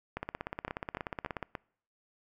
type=two click trains; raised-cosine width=0.5 ms; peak=-20 / -21 dBFS; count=22 / 4; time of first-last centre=0.17-1.427 / 0.68-1.552 s; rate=16.7 / 3.44 Hz; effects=noise-tail reverb RT60 0.6 s tail -25 dB re dry